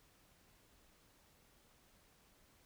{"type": "silence", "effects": ["pink hiss -69 dBFS RMS until 2.65 s"]}